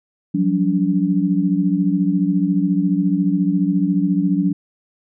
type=tone cluster; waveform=sine; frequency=177 / 191.3 / 287.1 Hz; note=F3 / G3 / D4; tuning=+23 / -42 / -39 cents; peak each=-19 dBFS; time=0.34-4.53 s; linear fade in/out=10 ms; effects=none